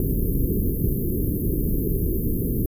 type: band-stop noise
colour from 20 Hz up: pink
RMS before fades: -22 dBFS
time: 0-2.66 s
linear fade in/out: 2 ms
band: 420 to 13000 Hz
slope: 48 dB/octave
effects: resampled to 32000 Hz